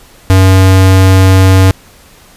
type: tone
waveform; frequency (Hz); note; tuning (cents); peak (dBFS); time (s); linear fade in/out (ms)
square; 94.6; F#2; +39; -3; 0.3-1.71; 0
effects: pink hiss -40 dBFS RMS until 2.36 s + resampled to 32000 Hz